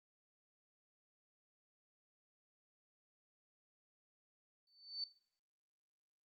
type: tone with exponential growth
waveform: sine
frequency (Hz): 4526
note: C#8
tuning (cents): +35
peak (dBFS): -37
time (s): 4.67-5.04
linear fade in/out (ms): 2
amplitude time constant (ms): 80
effects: noise-tail reverb RT60 0.6 s tail -20 dB re dry + Opus 48 kbps